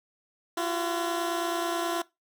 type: tone pair together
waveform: 15% pulse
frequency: 340.6 / 370 Hz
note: F4 / F#4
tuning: -43 / 0 cents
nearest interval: minor second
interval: 143 cents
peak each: -22 / -28 dBFS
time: 0.57-2.02 s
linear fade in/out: 5 ms
effects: noise-tail reverb RT60 0.2 s tail -20 dB re dry